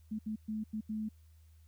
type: tone bursts at uneven times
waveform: sine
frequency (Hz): 216.2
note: A3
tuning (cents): -30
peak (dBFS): -34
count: 5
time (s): 0.11-0.19 / 0.26-0.36 / 0.48-0.64 / 0.73-0.81 / 0.89-1.09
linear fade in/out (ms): 10
effects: added 79 Hz sine -57 dBFS peak until 1.67 s + white hiss -74 dBFS RMS until 1.67 s